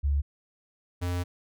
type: tone pair in turn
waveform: sine / square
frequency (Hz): 71 / 88.61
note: C#2 / F2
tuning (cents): +42 / +26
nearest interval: major third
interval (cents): 384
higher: second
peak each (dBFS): -22 / -28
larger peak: first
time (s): 0.03-0.22 / 1.01-1.24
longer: second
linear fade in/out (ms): 20
effects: none